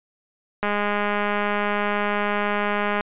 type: click train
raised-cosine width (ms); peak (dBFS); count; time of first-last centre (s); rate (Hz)
0.5; -9; 491; 0.63-3.009; 206
effects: resampled to 8000 Hz